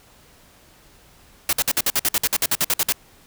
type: noise bursts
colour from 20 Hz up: white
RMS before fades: -19 dBFS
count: 16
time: 1.49-2.924 s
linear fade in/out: 2 ms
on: 39 ms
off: 54 ms
effects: pink hiss -52 dBFS RMS until 3.26 s